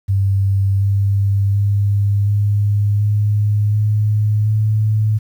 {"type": "tone with pitch steps", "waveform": "sine", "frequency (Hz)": [98, 99.54, 101.1, 102.69, 104.31, 105.95, 107.61], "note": ["G2", "G2", "G#2", "G#2", "G#2", "G#2", "A2"], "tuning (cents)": [0, 27, -46, -19, 8, 35, -38], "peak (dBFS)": -12, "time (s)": [0.08, 5.19], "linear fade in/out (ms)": 20, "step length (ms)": 730, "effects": ["8-bit"]}